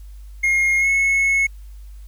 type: tone with pitch glide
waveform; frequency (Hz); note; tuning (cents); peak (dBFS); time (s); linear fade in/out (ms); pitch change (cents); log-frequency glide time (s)
triangle; 2141 to 2190; C7 to C#7; +39 to -22; -13; 0.43-1.47; 10; +39; 0.78-0.88
effects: added 50 Hz sine -35 dBFS peak until 2.07 s + white hiss -58 dBFS RMS until 2.07 s